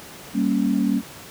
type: chord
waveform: sine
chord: G diminished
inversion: none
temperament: equal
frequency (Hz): 196 / 233.1 / 277.2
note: G3 / Bb3 / Db4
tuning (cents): 0 / 0 / 0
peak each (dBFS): -22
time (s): 0.33-1.02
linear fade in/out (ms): 50
effects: pink hiss -40 dBFS RMS until 1.3 s + high-pass 100 Hz 12 dB/octave